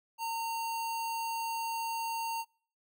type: tone with sample-and-hold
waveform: sine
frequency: 914 Hz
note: A#5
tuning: 34 cents flat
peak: -32 dBFS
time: 0.18-2.45 s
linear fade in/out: 50 ms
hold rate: 3675 Hz
effects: noise-tail reverb RT60 0.5 s tail -26 dB re dry